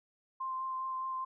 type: tone with vibrato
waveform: sine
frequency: 1046.5 Hz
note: C6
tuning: in tune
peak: -34 dBFS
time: 0.4-1.25 s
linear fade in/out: 10 ms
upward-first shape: sine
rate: 4.9 Hz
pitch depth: 11 cents each way
effects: none